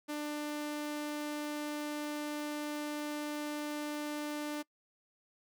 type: tone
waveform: sawtooth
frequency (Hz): 297.2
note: D4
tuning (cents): +21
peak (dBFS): -32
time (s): 0.08-4.63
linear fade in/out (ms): 20
effects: noise-tail reverb RT60 0.1 s tail -24 dB re dry